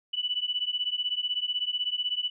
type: beating tone pair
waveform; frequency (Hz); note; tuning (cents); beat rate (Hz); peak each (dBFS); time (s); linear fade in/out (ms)
sine; 2960 / 2976; F#7 / F#7; 0 / +9; 16; -30; 0.13-2.3; 10
effects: none